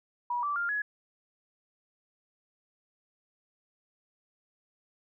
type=tone with pitch steps; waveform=sine; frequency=967 / 1163.3 / 1399.5 / 1683.6 Hz; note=B5 / D6 / F6 / G#6; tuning=-37 / -17 / +3 / +23 cents; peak=-28 dBFS; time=0.3-0.82 s; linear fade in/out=5 ms; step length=130 ms; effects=none